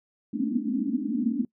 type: band-pass noise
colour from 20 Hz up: white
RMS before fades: -27 dBFS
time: 0.33-1.45 s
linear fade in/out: 5 ms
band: 210 to 290 Hz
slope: 96 dB/octave
effects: noise-tail reverb RT60 0.1 s tail -23 dB re dry